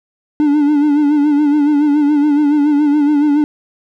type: tone with vibrato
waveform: triangle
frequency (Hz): 293.7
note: D4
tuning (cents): 0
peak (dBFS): -7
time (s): 0.4-3.44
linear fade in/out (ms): 0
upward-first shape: sine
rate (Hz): 7.1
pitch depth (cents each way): 57
effects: none